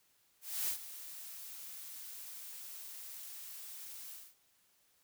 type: noise with ADSR envelope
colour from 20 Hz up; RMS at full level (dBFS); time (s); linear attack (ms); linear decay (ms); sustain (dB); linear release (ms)
blue; -34; 0.41-4.35; 270; 96; -14; 230
effects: white hiss -72 dBFS RMS until 5.03 s